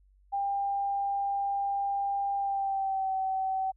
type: tone with pitch glide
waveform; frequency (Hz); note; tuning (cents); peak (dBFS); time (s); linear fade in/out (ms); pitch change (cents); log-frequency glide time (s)
sine; 797 to 763.7; G5 to G5; +28 to -45; -27; 0.32-3.72; 20; -73; 2.37-3.13
effects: added 48 Hz sine -59 dBFS peak until 3.76 s